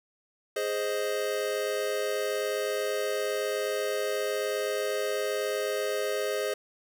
square chord, Ab major, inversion none, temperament equal, 415.3 / 523.3 / 622.3 Hz, Ab4 / C5 / Eb5, 0 / 0 / 0 cents, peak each -32 / -33 / -34 dBFS, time 0.56-6.54 s, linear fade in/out 5 ms, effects none

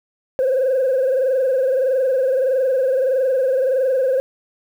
sine tone with frequency modulation, 523.3 Hz, C5, in tune, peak -13 dBFS, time 0.39-4.2 s, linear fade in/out 0 ms, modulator 21.6 Hz, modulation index 1.1, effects tanh soft clip ceiling -12 dBFS + 8-bit

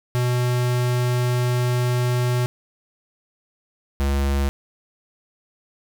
square tone pair in turn, 123.47 / 69.42 Hz, B2 / C#2, 0 / +3 cents, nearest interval minor seventh, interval 997 cents, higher first, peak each -19 dBFS, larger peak neither, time 0.15-2.46 / 4-4.49 s, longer first, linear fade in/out 0 ms, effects none

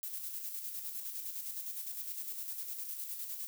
violet noise with tremolo, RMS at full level -40 dBFS, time 0.03-3.47 s, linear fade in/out 0 ms, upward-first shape square, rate 9.8 Hz, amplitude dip 40%, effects none

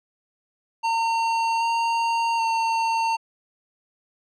square tone with pitch steps, 912 / 922 / 908 Hz, A#5 / A#5 / A#5, -38 / -19 / -46 cents, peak -21 dBFS, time 0.83-3.17 s, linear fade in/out 20 ms, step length 780 ms, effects low-pass 5000 Hz 12 dB/octave

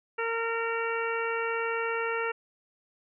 harmonic tone, 458.6 Hz, A#4, 28 cents flat, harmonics 1 / 2 / 3 / 4 / 5 / 6, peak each -31 / -36 / -33 / -37 / -38 / -39 dBFS, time 0.18-2.32 s, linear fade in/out 10 ms, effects none

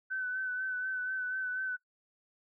sine tone with vibrato, 1514 Hz, F#6, 39 cents sharp, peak -32 dBFS, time 0.1-1.77 s, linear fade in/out 20 ms, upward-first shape sine, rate 4.1 Hz, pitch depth 29 cents each way, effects noise-tail reverb RT60 0.1 s tail -21 dB re dry

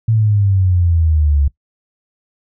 sine exponential sweep, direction down, 113.7 to 69.3 Hz, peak -10 dBFS, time 0.08-1.48 s, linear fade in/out 5 ms, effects noise-tail reverb RT60 0.1 s tail -20 dB re dry

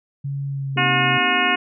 sine tone with pitch glide, 139.5 to 133.28 Hz, C#3 to C3, +11 to +32 cents, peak -23 dBFS, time 0.24-1.18 s, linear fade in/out 10 ms, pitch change -79 cents, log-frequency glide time 0.47-0.95 s
sine chord, C minor seventh, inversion third, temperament equal, 233.1 / 261.6 / 311.1 / 392 Hz, Bb3 / C4 / Eb4 / G4, 0 / 0 / 0 / 0 cents, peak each -33 / -29 / -33 / -30 dBFS, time 0.76-1.56 s, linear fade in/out 5 ms
harmonic tone, 360 Hz, F#4, 47 cents flat, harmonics 2 / 3 / 4 / 5 / 6 / 7 / 8, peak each -24 / -24 / -24 / -24 / -24 / -24 / -24 dBFS, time 0.77-1.56 s, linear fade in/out 10 ms
effects none

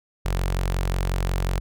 sawtooth tone with notch filter, 45.53 Hz, F#1, 27 cents flat, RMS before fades -24 dBFS, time 0.25-1.6 s, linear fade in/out 10 ms, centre 260 Hz, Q 1.5, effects none

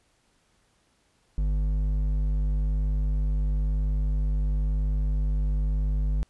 sine tone with hard clipping, 50.5 Hz, G#1, 48 cents flat, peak -24 dBFS, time 1.38-6.23 s, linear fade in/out 0 ms, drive 7 dB, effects pink hiss -67 dBFS RMS until 6.29 s + resampled to 24000 Hz

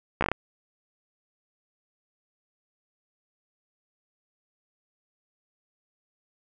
slowing click train, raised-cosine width 0.5 ms, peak -9 dBFS, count 6, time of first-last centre 0.21-0.316 s, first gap 14 ms, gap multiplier 1.21, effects none

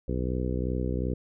harmonic tone, 62.7 Hz, B1, 27 cents sharp, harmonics 1 / 2 / 3 / 4 / 5 / 6 / 7 / 8, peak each -30 / -33 / -35 / -36 / -37 / -38 / -38 / -39 dBFS, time 0.08-1.14 s, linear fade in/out 5 ms, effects none

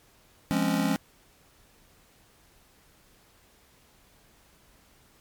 square chord, Db major seventh, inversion first, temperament just, 173.24 / 207.9 / 259.9 / 277.2 Hz, F3 / Ab3 / C4 / Db4, -14 / +2 / -11 / 0 cents, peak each -30 / -29 / -32 / -29 dBFS, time 0.51-0.96 s, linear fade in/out 0 ms, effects pink hiss -60 dBFS RMS until 5.2 s + MP3 96 kbps

